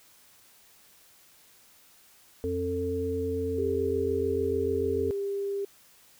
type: harmonic tone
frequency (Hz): 89.1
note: F2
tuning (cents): +35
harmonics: 1 / 3 / 5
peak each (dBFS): -34 / -34 / -29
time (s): 2.44-5.11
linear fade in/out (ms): 0
type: tone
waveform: sine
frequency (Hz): 398.7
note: G4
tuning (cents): +29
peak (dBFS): -28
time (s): 3.58-5.65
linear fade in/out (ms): 5
effects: white hiss -58 dBFS RMS until 6.19 s